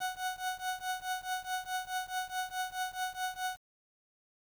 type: tone with tremolo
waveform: 30% pulse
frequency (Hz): 740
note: F#5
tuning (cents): 0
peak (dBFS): -28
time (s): 0-3.58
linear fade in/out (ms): 20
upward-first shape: triangle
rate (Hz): 4.7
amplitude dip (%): 95
effects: 9-bit